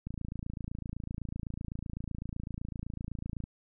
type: click train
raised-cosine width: 5 ms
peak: -25 dBFS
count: 95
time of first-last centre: 0.07-3.439 s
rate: 27.9 Hz
effects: none